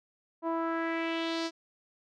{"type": "tone with low-pass filter sweep", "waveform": "sawtooth", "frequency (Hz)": 329.6, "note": "E4", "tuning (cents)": 0, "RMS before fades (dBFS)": -32, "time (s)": [0.42, 1.51], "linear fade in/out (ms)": 50, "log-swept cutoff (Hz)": [880, 5400], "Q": 2.6, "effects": []}